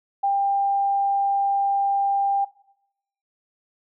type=tone; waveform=sine; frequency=795 Hz; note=G5; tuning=24 cents sharp; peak=-18 dBFS; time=0.23-2.45 s; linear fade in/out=10 ms; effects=noise-tail reverb RT60 0.8 s tail -20 dB re dry